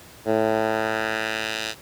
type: tone with band-pass filter sweep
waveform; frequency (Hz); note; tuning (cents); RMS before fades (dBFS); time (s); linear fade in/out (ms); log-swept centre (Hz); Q
10% pulse; 110; A2; 0; -24; 0.25-1.75; 50; 500 to 4100; 1.1
effects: pink hiss -46 dBFS RMS until 1.81 s + high-pass 60 Hz 12 dB/octave